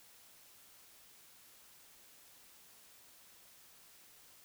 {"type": "silence", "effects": ["white hiss -61 dBFS RMS until 4.44 s"]}